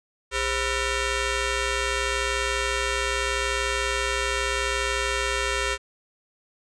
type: ring-modulated tone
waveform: 10% pulse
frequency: 466.2 Hz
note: A#4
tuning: in tune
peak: -12 dBFS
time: 0.31-5.78 s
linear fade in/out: 50 ms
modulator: 872 Hz
effects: resampled to 22050 Hz